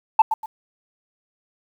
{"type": "tone with echo", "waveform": "sine", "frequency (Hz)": 880, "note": "A5", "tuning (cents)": 0, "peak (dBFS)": -6, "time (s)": [0.19, 0.22], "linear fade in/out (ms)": 5, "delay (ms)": 120, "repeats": 2, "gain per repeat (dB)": -11, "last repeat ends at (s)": 0.46, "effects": ["tanh soft clip ceiling -6 dBFS", "8-bit"]}